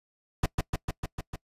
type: noise with echo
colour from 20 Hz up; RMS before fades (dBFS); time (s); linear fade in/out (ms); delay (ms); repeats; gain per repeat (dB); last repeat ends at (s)
brown; -24; 0.43-0.46; 5; 150; 6; -2; 1.36
effects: noise-tail reverb RT60 0.1 s tail -23 dB re dry + resampled to 32000 Hz